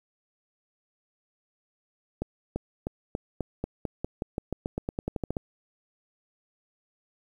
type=accelerating click train; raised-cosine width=2 ms; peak=-16 dBFS; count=20; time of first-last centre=2.22-5.368 s; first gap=340 ms; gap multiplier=0.91; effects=9-bit